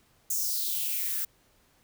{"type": "noise with high-pass filter sweep", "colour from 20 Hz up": "violet", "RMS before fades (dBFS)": -30, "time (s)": [0.3, 1.25], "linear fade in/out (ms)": 5, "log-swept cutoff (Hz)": [7000, 1400], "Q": 4, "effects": ["pink hiss -65 dBFS RMS until 1.83 s"]}